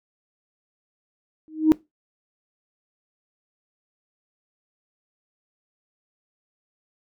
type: tone with exponential growth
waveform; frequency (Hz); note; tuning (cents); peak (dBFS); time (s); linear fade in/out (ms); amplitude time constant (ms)
sine; 313; D#4; +10; -7; 1.48-1.72; 0; 51
effects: noise-tail reverb RT60 0.2 s tail -21 dB re dry + tanh soft clip ceiling -7 dBFS